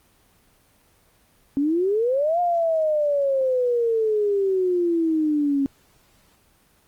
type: exponential two-way sweep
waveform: sine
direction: up then down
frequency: 272.3 to 713 to 272.3 Hz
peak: -18 dBFS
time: 1.57-5.66 s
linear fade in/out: 0 ms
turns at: 2.4 s
effects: pink hiss -59 dBFS RMS until 6.87 s + Opus 24 kbps